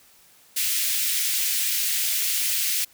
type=high-pass noise; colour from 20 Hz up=white; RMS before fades=-24 dBFS; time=0.56-2.85 s; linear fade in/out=10 ms; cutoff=2000 Hz; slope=24 dB/octave; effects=white hiss -55 dBFS RMS until 2.93 s